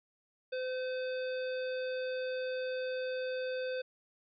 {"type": "harmonic tone", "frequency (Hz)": 512, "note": "C5", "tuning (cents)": -38, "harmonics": [1, 3, 5, 7, 9], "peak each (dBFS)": [-34, -44, -48, -51, -53], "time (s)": [0.52, 3.82], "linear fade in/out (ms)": 10, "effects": []}